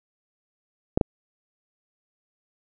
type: clicks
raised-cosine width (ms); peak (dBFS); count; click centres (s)
2; -5; 2; 0.975 / 1.012
effects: none